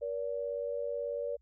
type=tone pair together; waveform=sine; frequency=476.2 / 574.4 Hz; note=A#4 / D5; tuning=+37 / -39 cents; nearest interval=minor third; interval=324 cents; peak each=-36 / -35 dBFS; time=0.01-1.37 s; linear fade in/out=20 ms; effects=added 60 Hz sine -64 dBFS peak until 1.41 s